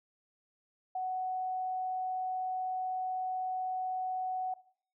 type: tone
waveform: sine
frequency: 744 Hz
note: F#5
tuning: 9 cents sharp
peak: -32 dBFS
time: 0.95-4.54 s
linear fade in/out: 5 ms
effects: noise-tail reverb RT60 0.5 s tail -17 dB re dry

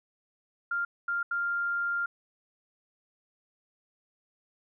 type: tone bursts at uneven times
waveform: sine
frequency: 1396.9 Hz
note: F6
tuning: in tune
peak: -27 dBFS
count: 3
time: 0.71-0.85 / 1.08-1.23 / 1.31-2.06 s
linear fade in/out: 5 ms
effects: none

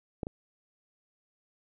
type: clicks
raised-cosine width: 2 ms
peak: -19 / -23 dBFS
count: 2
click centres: 0.232 / 0.269 s
effects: none

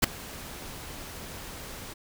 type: noise with ADSR envelope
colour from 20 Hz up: pink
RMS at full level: -17 dBFS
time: 0.02-1.94 s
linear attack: 20 ms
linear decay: 6 ms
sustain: -24 dB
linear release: 16 ms
effects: none

